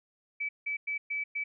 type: tone bursts at uneven times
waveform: sine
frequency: 2300 Hz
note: D7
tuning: 37 cents flat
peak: -30 dBFS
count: 5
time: 0.4-0.49 / 0.66-0.77 / 0.87-0.98 / 1.1-1.24 / 1.35-1.44 s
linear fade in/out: 10 ms
effects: none